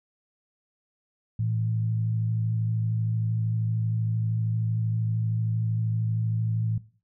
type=tone pair together; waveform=sine; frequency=111.89 / 164.8 Hz; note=A2 / E3; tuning=+29 / 0 cents; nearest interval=perfect fifth; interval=671 cents; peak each=-24 / -34 dBFS; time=1.39-6.78 s; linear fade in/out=5 ms; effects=noise-tail reverb RT60 0.4 s tail -17 dB re dry